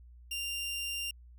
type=tone; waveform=sawtooth; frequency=2786 Hz; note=F7; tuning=5 cents flat; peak=-31 dBFS; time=0.31-1.11 s; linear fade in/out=5 ms; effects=added 60 Hz sine -51 dBFS peak until 1.38 s